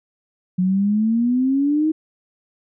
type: exponential sweep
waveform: sine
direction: up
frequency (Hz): 180 to 318.7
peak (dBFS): -15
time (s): 0.58-1.92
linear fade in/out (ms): 10
effects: none